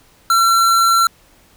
square tone, 1355 Hz, E6, 47 cents sharp, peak -11 dBFS, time 0.3-1.07 s, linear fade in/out 2 ms, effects pink hiss -51 dBFS RMS until 1.56 s

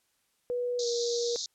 sine tone with pitch glide, 489.3 to 474.5 Hz, B4 to A#4, -16 to +31 cents, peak -28 dBFS, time 0.5-1.36 s, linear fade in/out 0 ms, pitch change -53 cents, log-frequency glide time 0.78-0.86 s
pink band-pass noise, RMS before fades -36 dBFS, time 0.79-1.46 s, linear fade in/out 2 ms, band 3700 to 6900 Hz, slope 96 dB/octave
effects white hiss -73 dBFS RMS until 1.54 s + low-pass 12000 Hz 12 dB/octave

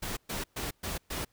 pink noise bursts, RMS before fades -35 dBFS, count 5, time 0.02-1.25 s, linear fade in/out 10 ms, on 150 ms, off 120 ms, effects pink hiss -70 dBFS RMS until 1.32 s

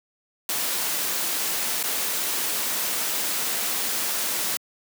white noise with dropouts, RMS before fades -26 dBFS, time 0.49-4.57 s, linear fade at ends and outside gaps 1 ms, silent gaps 1.829-1.837 s, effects high-pass 200 Hz 12 dB/octave

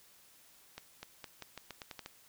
accelerating click train, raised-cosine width 0.2 ms, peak -26 dBFS, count 10, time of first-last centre 0.78-2.061 s, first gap 250 ms, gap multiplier 0.85, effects white hiss -62 dBFS RMS until 2.28 s

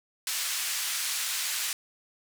white band-pass noise, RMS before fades -31 dBFS, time 0.27-1.73 s, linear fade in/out 2 ms, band 1500 to 10000 Hz, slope 12 dB/octave, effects none

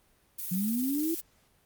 violet noise with tremolo, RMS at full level -35 dBFS, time 0.38-1.21 s, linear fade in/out 10 ms, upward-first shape square, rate 20 Hz, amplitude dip 25%
sine linear sweep, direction up, 174.61 to 338.4 Hz, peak -27 dBFS, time 0.51-1.15 s, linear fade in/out 10 ms
effects pink hiss -66 dBFS RMS until 1.65 s + Opus 32 kbps

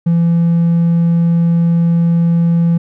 triangle tone, 168.9 Hz, E3, 42 cents sharp, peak -6 dBFS, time 0.06-2.78 s, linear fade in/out 10 ms, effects tanh soft clip ceiling -3 dBFS

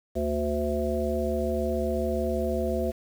harmonic tone with a mistuned harmonic, 73.5 Hz, D2, 2 cents sharp, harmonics 1 / 3 / 5 / 7 / 9, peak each -31 / -31 / -31 / -31 / -31 dBFS, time 0.15-2.92 s, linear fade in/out 20 ms, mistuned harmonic 3, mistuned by +42 cents, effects 8-bit

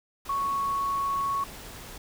sine tone in noise, 1108.7 Hz, C#6, in tune, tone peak -25 dBFS, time 0.29-1.44 s, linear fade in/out 5 ms, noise pink, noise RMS -43 dBFS, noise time 0.25-1.98 s, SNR +15 dB, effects none

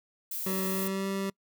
violet noise, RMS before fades -35 dBFS, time 0.31-0.88 s, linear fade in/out 5 ms
25% pulse tone with pitch glide, 190 to 194.89 Hz, F#3 to G3, +46 to -10 cents, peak -26 dBFS, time 0.46-1.3 s, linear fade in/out 5 ms, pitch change +44 cents, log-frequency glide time 0.69-1.08 s
effects noise-tail reverb RT60 0.1 s tail -26 dB re dry

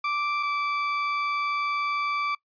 30% pulse tone pair in turn, 1171 / 1162.2 Hz, D6 / D6, -5 / -18 cents, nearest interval unison, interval 13 cents, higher first, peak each -22 dBFS, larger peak neither, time 0.04-0.43 / 0.43-2.35 s, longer second, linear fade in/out 5 ms, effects noise-tail reverb RT60 0.1 s tail -23 dB re dry + resampled to 11025 Hz

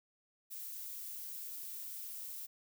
violet noise, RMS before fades -45 dBFS, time 0.5-2.47 s, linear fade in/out 20 ms, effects none

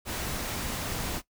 pink noise, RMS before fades -33 dBFS, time 0.05-1.22 s, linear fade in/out 50 ms, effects noise-tail reverb RT60 0.1 s tail -17 dB re dry

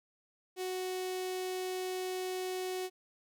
sawtooth tone with notch filter, 370 Hz, F#4, in tune, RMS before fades -37 dBFS, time 0.56-2.9 s, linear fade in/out 50 ms, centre 1300 Hz, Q 1.2, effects none

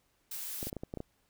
blue noise, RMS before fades -40 dBFS, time 0.31-0.7 s, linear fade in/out 5 ms
clicks, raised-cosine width 2 ms, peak -25 dBFS, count 8, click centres 0.629 / 0.67 / 0.729 / 0.767 / 0.835 / 0.939 / 0.973 / 1.004 s
effects pink hiss -73 dBFS RMS until 1.29 s

